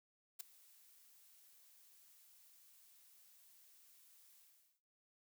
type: noise with ADSR envelope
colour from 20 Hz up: blue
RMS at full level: -43 dBFS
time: 0.39-4.81 s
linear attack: 16 ms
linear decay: 5 ms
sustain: -23 dB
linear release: 420 ms
effects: noise-tail reverb RT60 0.5 s tail -20 dB re dry